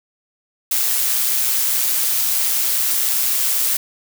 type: noise with amplitude modulation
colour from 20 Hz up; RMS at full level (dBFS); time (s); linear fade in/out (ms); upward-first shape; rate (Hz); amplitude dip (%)
blue; -17; 0.71-3.77; 5; sine; 125; 30
effects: none